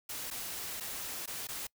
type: noise with dropouts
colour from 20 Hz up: white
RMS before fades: -40 dBFS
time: 0.09-1.67 s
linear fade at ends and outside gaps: 5 ms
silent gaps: 0.304-0.31 / 0.801-0.806 / 1.26-1.275 / 1.472-1.486 s
effects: noise-tail reverb RT60 0.1 s tail -24 dB re dry